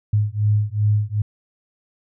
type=beating tone pair; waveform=sine; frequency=103.83 / 106.43 Hz; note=G#2 / G#2; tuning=0 / +43 cents; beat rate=2.6 Hz; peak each=-19 dBFS; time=0.13-1.22 s; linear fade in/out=5 ms; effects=none